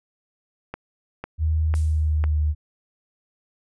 click train, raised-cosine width 0.5 ms, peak -16 dBFS, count 4, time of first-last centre 0.74-2.24 s, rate 2 Hz
sine tone with pitch glide, 78.8 to 75.76 Hz, D#2 to D#2, +23 to -46 cents, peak -18 dBFS, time 1.38-2.55 s, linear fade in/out 50 ms, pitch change -69 cents, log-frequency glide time 1.69-2.38 s
violet noise with exponential decay, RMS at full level -35 dBFS, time 1.75-2.26 s, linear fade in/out 0 ms, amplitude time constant 110 ms
effects resampled to 22050 Hz

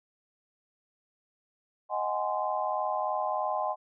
sine chord, Ab dominant seventh, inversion second, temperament just, 623 / 747.5 / 830.6 / 1038.3 Hz, Eb5 / Gb5 / Ab5 / C6, +2 / +17 / 0 / -14 cents, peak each -33 dBFS, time 1.89-3.76 s, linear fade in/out 50 ms, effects none

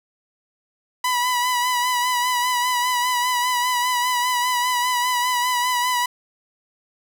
sawtooth tone with vibrato, 987.8 Hz, B5, in tune, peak -15 dBFS, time 1.04-6.06 s, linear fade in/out 5 ms, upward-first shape sine, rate 5 Hz, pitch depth 37 cents each way, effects none

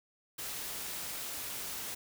white noise, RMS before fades -40 dBFS, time 0.38-1.95 s, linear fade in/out 10 ms, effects none

